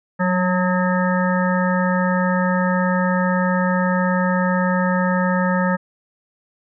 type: harmonic tone with a mistuned harmonic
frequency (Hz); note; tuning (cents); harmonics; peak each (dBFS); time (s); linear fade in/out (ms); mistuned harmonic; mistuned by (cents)
181.6; F#3; -32; 1 / 3 / 5 / 7 / 9 / 10; -18 / -23 / -25 / -26 / -28 / -28; 0.19-5.77; 20; 1; +22
effects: none